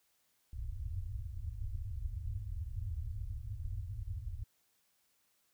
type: low-pass noise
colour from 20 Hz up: white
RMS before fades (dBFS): -40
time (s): 0.53-4.44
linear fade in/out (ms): 2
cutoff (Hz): 110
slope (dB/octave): 96
effects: white hiss -75 dBFS RMS until 5.53 s